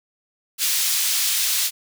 pink high-pass noise, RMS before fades -21 dBFS, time 0.58-1.71 s, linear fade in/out 50 ms, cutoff 3600 Hz, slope 12 dB/octave, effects none

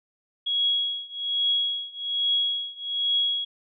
sine tone with tremolo, 3322 Hz, G#7, in tune, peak -19 dBFS, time 0.46-3.45 s, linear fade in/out 10 ms, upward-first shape triangle, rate 1.2 Hz, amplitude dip 95%, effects none

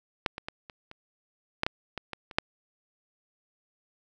clicks, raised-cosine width 0.3 ms, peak -9 / -20 / -19 / -27 / -28 / -9 / -10 / -18 / -19 / -27 / -6 dBFS, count 11, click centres 0.262 / 0.381 / 0.485 / 0.698 / 0.914 / 1.634 / 1.665 / 1.977 / 2.133 / 2.312 / 2.385 s, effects none

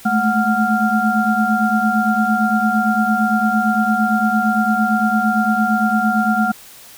sine tone cluster, 212.4 / 221.2 / 737 / 1392 Hz, G#3 / A3 / F#5 / F6, +39 / +9 / -7 / -6 cents, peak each -19 dBFS, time 0.05-6.52 s, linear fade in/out 10 ms, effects white hiss -41 dBFS RMS until 6.97 s

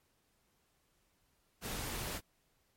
pink noise, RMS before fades -40 dBFS, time 1.61-2.21 s, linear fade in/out 50 ms, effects pink hiss -75 dBFS RMS until 2.76 s + MP3 64 kbps

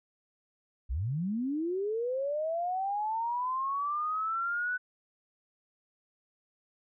sine linear sweep, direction up, 50.7 to 1500 Hz, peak -29 dBFS, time 0.89-4.78 s, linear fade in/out 20 ms, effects none

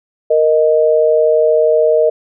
sine tone pair together, 466.2 / 622.9 Hz, A#4 / D#5, 0 / +2 cents, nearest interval perfect fourth, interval 502 cents, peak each -11 dBFS, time 0.3-2.1 s, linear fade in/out 10 ms, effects none

